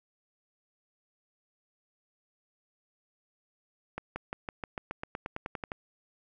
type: accelerating click train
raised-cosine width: 0.5 ms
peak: -20 dBFS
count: 15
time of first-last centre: 3.98-5.718 s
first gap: 180 ms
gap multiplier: 0.94
effects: none